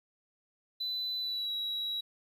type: tone with pitch glide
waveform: triangle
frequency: 4000 to 3879 Hz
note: B7 to B7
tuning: +21 to -32 cents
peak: -30 dBFS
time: 0.8-2.01 s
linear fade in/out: 10 ms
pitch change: -53 cents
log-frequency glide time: 1.2-1.53 s
effects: tanh soft clip ceiling -28 dBFS + 11-bit